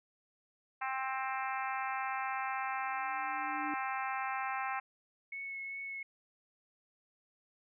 harmonic tone, 263.8 Hz, C4, 14 cents sharp, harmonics 3 / 4 / 5 / 6 / 7 / 8 / 9 / 10, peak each -38 / -40 / -42 / -44 / -45 / -46 / -47 / -48 dBFS, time 0.81-4.8 s, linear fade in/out 10 ms
sine tone with exponential growth, 298.1 Hz, D4, 26 cents sharp, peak -37 dBFS, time 2.63-3.74 s, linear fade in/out 2 ms, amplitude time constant 240 ms
sine tone with vibrato, 2198 Hz, C#7, 15 cents flat, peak -39 dBFS, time 5.32-6.03 s, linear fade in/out 5 ms, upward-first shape triangle, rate 2.6 Hz, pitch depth 14 cents each way
effects none

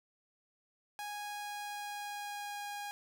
sawtooth tone with pitch glide, 827 to 818.9 Hz, G#5 to G#5, -8 to -25 cents, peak -36 dBFS, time 0.99-2.91 s, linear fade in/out 0 ms, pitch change -17 cents, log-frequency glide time 1.14-2.67 s, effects none

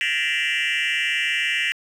sine tone with frequency modulation, 2349 Hz, D7, in tune, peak -17 dBFS, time 0.01-1.72 s, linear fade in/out 0 ms, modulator 153 Hz, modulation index 4, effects tanh soft clip ceiling -19 dBFS + 8-bit

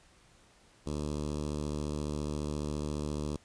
10% pulse tone with notch filter, 74.5 Hz, D2, 25 cents sharp, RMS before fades -35 dBFS, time 0.86-3.37 s, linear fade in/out 10 ms, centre 1900 Hz, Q 0.54, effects pink hiss -62 dBFS RMS until 3.44 s + resampled to 22050 Hz

